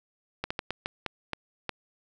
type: slowing click train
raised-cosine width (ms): 0.3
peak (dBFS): -14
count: 8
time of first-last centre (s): 0.44-1.693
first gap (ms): 65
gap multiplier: 1.33
effects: none